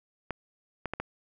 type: clicks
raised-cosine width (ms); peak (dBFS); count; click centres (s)
0.5; -17; 4; 0.307 / 0.857 / 0.936 / 1
effects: none